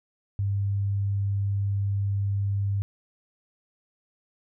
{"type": "tone", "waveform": "sine", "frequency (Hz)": 99.7, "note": "G2", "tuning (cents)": 30, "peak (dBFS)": -23, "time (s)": [0.39, 2.82], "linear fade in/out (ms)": 0, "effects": []}